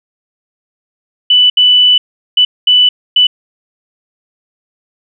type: tone bursts at uneven times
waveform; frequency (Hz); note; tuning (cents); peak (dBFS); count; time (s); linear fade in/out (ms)
sine; 2981; F#7; +12; -4; 5; 1.3-1.5 / 1.57-1.98 / 2.37-2.45 / 2.67-2.89 / 3.16-3.27; 5
effects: none